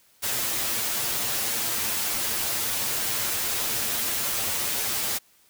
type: noise with comb filter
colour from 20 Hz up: white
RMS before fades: -27 dBFS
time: 0.22-5.19 s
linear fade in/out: 20 ms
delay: 8.8 ms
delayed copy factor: +0.65
effects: white hiss -60 dBFS RMS until 5.49 s